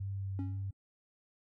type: tone with vibrato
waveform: sine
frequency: 97.5 Hz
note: G2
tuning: 9 cents flat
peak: -35 dBFS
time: 0-0.71 s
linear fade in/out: 10 ms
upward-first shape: triangle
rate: 2.2 Hz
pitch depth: 17 cents each way
type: tone with exponential decay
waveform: triangle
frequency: 275.5 Hz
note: C#4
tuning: 11 cents flat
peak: -33 dBFS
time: 0.39-0.73 s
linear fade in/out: 1 ms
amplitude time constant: 72 ms
effects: none